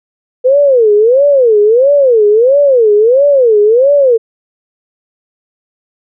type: tone with vibrato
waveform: sine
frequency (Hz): 488.6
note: B4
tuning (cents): -19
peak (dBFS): -4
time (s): 0.44-4.18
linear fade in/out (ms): 20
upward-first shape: sine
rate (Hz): 1.5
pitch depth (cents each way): 290
effects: none